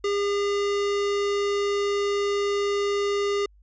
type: tone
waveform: square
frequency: 404.8 Hz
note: G#4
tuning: 44 cents flat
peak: -23 dBFS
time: 0.04-3.46 s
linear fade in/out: 5 ms
effects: added 50 Hz sine -52 dBFS peak until 3.62 s + resampled to 16000 Hz